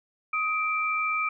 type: tone pair together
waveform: sine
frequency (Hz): 1257.3 / 2349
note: D#6 / D7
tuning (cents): +18 / 0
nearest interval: major seventh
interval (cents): 1082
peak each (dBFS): -27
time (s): 0.33-1.29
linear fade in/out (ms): 5
effects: none